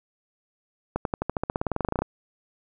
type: accelerating click train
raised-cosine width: 1 ms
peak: -11 dBFS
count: 20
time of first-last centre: 0.96-2.02 s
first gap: 92 ms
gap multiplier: 0.94
effects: none